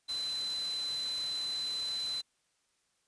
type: tone in noise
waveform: sine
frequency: 4033 Hz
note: B7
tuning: 36 cents sharp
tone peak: -33 dBFS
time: 0.08-2.22 s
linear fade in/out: 20 ms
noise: white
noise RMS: -45 dBFS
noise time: 0.08-2.22 s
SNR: +9 dB
effects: white hiss -75 dBFS RMS until 3.07 s + resampled to 22050 Hz